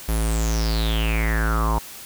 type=tone with low-pass filter sweep; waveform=square; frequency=55.3 Hz; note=A1; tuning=9 cents sharp; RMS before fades=-21 dBFS; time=0.08-1.79 s; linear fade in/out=10 ms; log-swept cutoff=12000 to 910 Hz; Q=9.3; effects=white hiss -39 dBFS RMS until 2.05 s